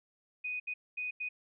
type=tone bursts at uneven times; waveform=sine; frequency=2489 Hz; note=D#7; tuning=in tune; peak=-34 dBFS; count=4; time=0.44-0.6 / 0.67-0.74 / 0.97-1.11 / 1.2-1.29 s; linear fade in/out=10 ms; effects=none